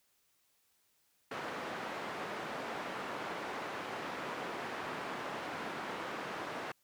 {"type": "band-pass noise", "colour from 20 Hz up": "white", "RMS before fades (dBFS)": -41, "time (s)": [1.31, 6.72], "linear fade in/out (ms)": 5, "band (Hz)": [190, 1400], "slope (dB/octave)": 12, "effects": ["white hiss -74 dBFS RMS until 6.83 s"]}